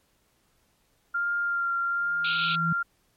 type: tone with vibrato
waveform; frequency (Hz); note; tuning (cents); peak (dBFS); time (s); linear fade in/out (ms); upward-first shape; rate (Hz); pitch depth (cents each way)
sine; 1393; F6; -5; -24; 1.14-2.83; 10; sine; 1.2; 14
type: tone with exponential growth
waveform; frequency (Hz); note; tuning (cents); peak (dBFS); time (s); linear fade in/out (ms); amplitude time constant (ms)
sine; 164.81; E3; 0; -23; 1.99-2.73; 5; 160
type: band-pass noise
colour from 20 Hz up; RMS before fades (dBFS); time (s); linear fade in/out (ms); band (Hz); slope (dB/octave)
pink; -31; 2.24-2.56; 10; 2400 to 4100; 96
effects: pink hiss -68 dBFS RMS until 3.16 s + MP3 64 kbps